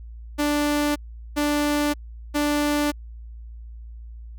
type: tone bursts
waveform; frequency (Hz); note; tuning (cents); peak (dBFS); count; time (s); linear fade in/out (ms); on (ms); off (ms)
sawtooth; 293.7; D4; 0; -16; 3; 0.38-2.92; 20; 580; 400
effects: added 57 Hz sine -36 dBFS peak until 4.38 s